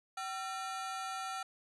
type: ring-modulated tone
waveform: 40% pulse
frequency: 1061 Hz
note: C6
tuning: 24 cents sharp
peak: -34 dBFS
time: 0.17-1.43 s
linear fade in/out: 5 ms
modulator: 295 Hz
effects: resampled to 24000 Hz